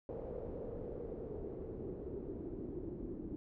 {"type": "noise with low-pass filter sweep", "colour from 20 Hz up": "pink", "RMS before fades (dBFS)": -44, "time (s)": [0.09, 3.36], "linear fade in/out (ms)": 0, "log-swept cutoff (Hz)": [520, 320], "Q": 4.6, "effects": []}